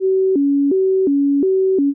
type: tone with vibrato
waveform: sine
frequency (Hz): 327.1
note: E4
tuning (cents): -13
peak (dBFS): -12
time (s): 0-1.94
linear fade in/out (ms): 50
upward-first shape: square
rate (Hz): 1.4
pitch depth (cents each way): 260
effects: none